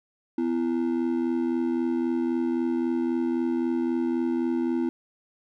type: ring-modulated tone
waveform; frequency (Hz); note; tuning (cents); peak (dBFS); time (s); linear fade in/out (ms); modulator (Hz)
triangle; 293.7; D4; 0; -18; 0.38-4.89; 0; 41.9
effects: none